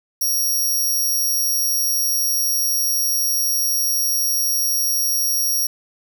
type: tone with amplitude modulation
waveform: 15% pulse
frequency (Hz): 5640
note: F8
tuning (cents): +16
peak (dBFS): -10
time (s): 0.21-5.67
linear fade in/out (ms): 5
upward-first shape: sine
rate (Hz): 132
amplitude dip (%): 40
effects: 8-bit